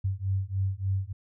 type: beating tone pair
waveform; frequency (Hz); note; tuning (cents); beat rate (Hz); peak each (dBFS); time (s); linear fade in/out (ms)
sine; 94.8 / 98.2; F#2 / G2; +43 / +4; 3.4; -29; 0.04-1.13; 10
effects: none